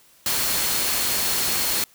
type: tone in noise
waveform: sine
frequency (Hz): 4303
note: C8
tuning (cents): +48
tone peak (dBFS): -32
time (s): 0.26-1.84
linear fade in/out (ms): 2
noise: white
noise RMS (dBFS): -23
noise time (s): 0.26-1.84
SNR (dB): -12
effects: white hiss -55 dBFS RMS until 1.94 s